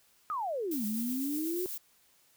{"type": "exponential two-way sweep", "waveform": "sine", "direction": "down then up", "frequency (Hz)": [1300, 206.5, 372.8], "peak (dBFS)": -31, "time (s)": [0.3, 1.66], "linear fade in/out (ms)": 0, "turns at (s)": 0.85}
{"type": "noise with tremolo", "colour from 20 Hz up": "violet", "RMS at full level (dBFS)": -38, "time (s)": [0.71, 1.78], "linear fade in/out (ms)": 5, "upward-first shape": "triangle", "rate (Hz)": 8.1, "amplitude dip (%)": 35}
{"effects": ["white hiss -66 dBFS RMS until 2.36 s"]}